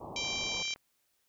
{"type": "low-pass noise", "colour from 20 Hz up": "white", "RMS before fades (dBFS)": -44, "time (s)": [0, 0.63], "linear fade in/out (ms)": 10, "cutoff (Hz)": 1100, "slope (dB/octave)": 96}
{"type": "harmonic tone", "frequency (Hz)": 784, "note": "G5", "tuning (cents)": 0, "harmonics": [3, 4, 5, 6, 7, 8, 9], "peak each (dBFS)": [-37, -38, -40, -45, -42, -43, -49], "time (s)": [0.16, 0.74], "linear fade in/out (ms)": 2}
{"type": "click train", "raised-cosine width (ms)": 0.5, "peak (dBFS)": -37, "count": 20, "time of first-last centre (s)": [0.25, 0.761], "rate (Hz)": 37.2}
{"effects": ["white hiss -75 dBFS RMS until 1.28 s"]}